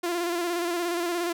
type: tone with vibrato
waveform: sawtooth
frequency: 346 Hz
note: F4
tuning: 16 cents flat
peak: -22 dBFS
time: 0.03-1.33 s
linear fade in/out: 10 ms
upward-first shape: square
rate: 17 Hz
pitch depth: 36 cents each way
effects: none